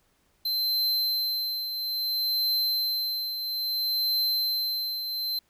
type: tone with tremolo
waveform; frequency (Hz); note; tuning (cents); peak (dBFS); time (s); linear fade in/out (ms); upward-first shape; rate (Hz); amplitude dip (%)
square; 4100; C8; -36; -23; 0.45-5.39; 5; triangle; 0.6; 60
effects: pink hiss -68 dBFS RMS until 5.49 s